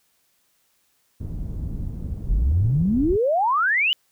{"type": "low-pass noise", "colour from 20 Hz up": "pink", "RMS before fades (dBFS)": -29, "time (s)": [1.2, 3.17], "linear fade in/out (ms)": 10, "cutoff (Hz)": 160, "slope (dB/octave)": 12}
{"type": "exponential sweep", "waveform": "sine", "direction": "up", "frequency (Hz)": [42.32, 3064], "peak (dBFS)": -17, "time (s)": [2.29, 3.93], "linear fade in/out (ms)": 0}
{"effects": ["white hiss -66 dBFS RMS until 4.11 s"]}